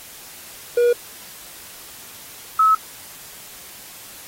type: tone pair in turn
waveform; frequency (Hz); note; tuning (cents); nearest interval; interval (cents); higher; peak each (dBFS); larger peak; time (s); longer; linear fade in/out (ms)
triangle / sine; 480.4 / 1292.6; B4 / E6; -48 / -34; octave + perfect fourth; 1714; second; -11; neither; 0.77-0.93 / 2.59-2.75; neither; 5
effects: white hiss -40 dBFS RMS until 4.27 s + AAC 48 kbps